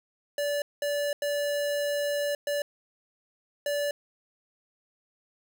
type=tone bursts at uneven times; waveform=square; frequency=579 Hz; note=D5; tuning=25 cents flat; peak=-27 dBFS; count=5; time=0.38-0.62 / 0.82-1.13 / 1.22-2.35 / 2.47-2.62 / 3.66-3.91 s; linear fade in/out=2 ms; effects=11-bit